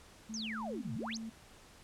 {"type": "tone with pitch glide", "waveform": "sine", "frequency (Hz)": [220, 224], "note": ["A3", "A3"], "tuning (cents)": [0, 31], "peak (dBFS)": -40, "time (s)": [0.29, 1.3], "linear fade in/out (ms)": 10, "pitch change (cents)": 31, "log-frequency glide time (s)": [0.66, 0.88]}
{"type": "exponential two-way sweep", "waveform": "sine", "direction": "down then up", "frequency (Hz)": [6645, 106, 6645], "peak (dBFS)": -39, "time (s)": [0.34, 1.17], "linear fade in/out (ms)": 0, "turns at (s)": 0.94}
{"effects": ["pink hiss -58 dBFS RMS until 1.83 s", "low-pass 10000 Hz 12 dB/octave"]}